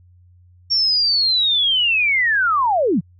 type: linear sweep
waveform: sine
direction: down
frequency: 5530 to 134.4 Hz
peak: -14 dBFS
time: 0.7-3.01 s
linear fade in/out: 20 ms
effects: added 89 Hz sine -47 dBFS peak until 3.19 s